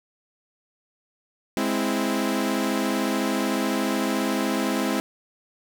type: chord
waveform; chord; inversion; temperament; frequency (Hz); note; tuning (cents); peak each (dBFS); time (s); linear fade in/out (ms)
sawtooth; Ab augmented; none; equal; 207.7 / 261.6 / 329.6; Ab3 / C4 / E4; 0 / 0 / 0; -23 / -22 / -24; 1.57-5; 0
effects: none